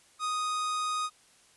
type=tone; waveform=45% pulse; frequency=1244.5 Hz; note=D#6; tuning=in tune; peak=-29 dBFS; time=0.19-1.1 s; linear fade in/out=50 ms; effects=white hiss -61 dBFS RMS until 1.56 s + resampled to 24000 Hz